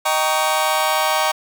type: chord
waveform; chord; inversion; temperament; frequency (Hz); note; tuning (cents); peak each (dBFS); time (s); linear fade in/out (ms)
sawtooth; Eb dominant seventh; none; just; 622.3 / 777.8 / 933.4 / 1120.1; Eb5 / G5 / Bb5 / Db6; 0 / -14 / +2 / +18; -18; 0.05-1.32; 10
effects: none